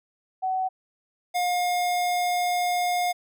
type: tone pair in turn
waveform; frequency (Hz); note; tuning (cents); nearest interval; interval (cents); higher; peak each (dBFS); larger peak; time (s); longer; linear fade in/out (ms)
sine / square; 752 / 713.1; F#5 / F5; +28 / +36; minor second; 92; first; -23; neither; 0.42-0.69 / 1.34-3.13; second; 20
effects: none